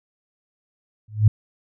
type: tone with exponential growth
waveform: sine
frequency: 106.8 Hz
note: G#2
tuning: 49 cents sharp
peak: -6 dBFS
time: 1.08-1.28 s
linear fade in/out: 5 ms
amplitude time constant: 42 ms
effects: none